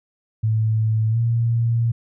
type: tone with pitch glide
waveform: sine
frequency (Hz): 110 to 116.34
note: A2 to A#2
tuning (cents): 0 to -3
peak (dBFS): -16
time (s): 0.43-1.92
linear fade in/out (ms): 10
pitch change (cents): +97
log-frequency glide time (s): 1.1-1.18
effects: none